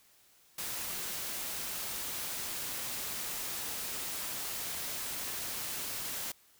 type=noise; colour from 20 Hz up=white; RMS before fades=-38 dBFS; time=0.58-6.32 s; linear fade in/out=5 ms; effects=white hiss -64 dBFS RMS until 6.59 s